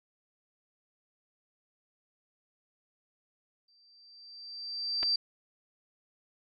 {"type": "tone with exponential growth", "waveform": "sine", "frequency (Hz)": 4680, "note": "D8", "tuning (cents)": -7, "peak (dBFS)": -24, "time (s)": [3.68, 5.16], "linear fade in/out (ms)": 5, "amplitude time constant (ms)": 320}
{"type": "clicks", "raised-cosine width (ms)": 0.3, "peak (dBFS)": -22, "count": 2, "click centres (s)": [5.029, 5.032]}
{"effects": []}